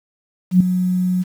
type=tone with ADSR envelope; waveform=sine; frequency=182.3 Hz; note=F#3; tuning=25 cents flat; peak=-5 dBFS; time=0.51-1.24 s; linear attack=93 ms; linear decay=4 ms; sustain=-10 dB; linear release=25 ms; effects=7-bit